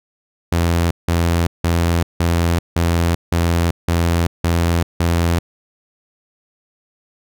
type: tone bursts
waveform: sawtooth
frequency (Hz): 84.8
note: E2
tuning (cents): +50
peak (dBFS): -10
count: 9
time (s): 0.52-5.39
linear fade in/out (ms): 5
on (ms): 390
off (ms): 170
effects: none